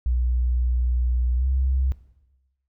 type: tone with pitch glide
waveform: sine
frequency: 61.2 to 65.59 Hz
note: B1 to C2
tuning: -15 to +5 cents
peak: -19 dBFS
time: 0.06-1.92 s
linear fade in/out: 0 ms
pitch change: +120 cents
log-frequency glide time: 1.36-1.46 s
effects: noise-tail reverb RT60 1.0 s tail -17 dB re dry